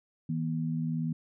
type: tone pair together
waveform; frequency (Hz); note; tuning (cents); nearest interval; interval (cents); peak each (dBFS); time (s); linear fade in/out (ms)
sine; 160.1 / 240.8; D#3 / B3; +50 / -44; perfect fifth; 706; -30 / -33; 0.29-1.13; 5
effects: none